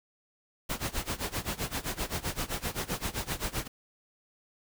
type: noise with tremolo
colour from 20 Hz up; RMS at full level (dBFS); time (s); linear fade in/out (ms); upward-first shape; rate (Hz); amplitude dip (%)
pink; -31; 0.69-3.68; 10; sine; 7.7; 90
effects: none